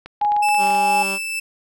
clicks, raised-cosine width 0.3 ms, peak -19 dBFS, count 11, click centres 0.06 / 0.214 / 0.249 / 0.32 / 0.365 / 0.487 / 0.546 / 0.636 / 0.671 / 0.705 / 0.749 s
sine tone with pitch glide, 830.6 to 824.4 Hz, G#5 to G#5, 0 to -13 cents, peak -15 dBFS, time 0.21-1.03 s, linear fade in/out 10 ms, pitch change -13 cents, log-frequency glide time 0.42-0.6 s
40% pulse tone with tremolo, 2641 Hz, E7, 3 cents sharp, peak -19 dBFS, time 0.42-1.4 s, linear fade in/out 10 ms, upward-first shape sine, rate 2.1 Hz, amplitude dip 40%
10% pulse tone, 195.3 Hz, G3, 6 cents flat, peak -18 dBFS, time 0.57-1.19 s, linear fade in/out 50 ms
effects none

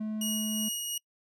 triangle tone, 215.6 Hz, A3, 35 cents flat, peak -29 dBFS, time 0-0.69 s, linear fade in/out 10 ms
15% pulse tone with tremolo, 2888 Hz, F#7, 43 cents flat, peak -23 dBFS, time 0.21-0.98 s, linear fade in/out 5 ms, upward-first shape sine, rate 2.8 Hz, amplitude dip 30%
effects noise-tail reverb RT60 0.1 s tail -26 dB re dry

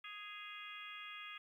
harmonic tone with a mistuned harmonic, 415.3 Hz, G#4, in tune, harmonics 3 / 4 / 5 / 6 / 7 / 8, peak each -53 / -56 / -53 / -53 / -56 / -55 dBFS, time 0.04-1.38 s, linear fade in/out 5 ms, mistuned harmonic 7, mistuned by -60 cents, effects 13-bit

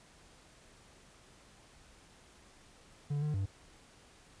triangle tone with pitch steps, 144.9 / 150.4 / 97.5 Hz, D3 / D3 / G2, -23 / +42 / -9 cents, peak -29 dBFS, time 3.1-3.46 s, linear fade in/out 10 ms, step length 120 ms, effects pink hiss -60 dBFS RMS until 4.4 s + resampled to 22050 Hz

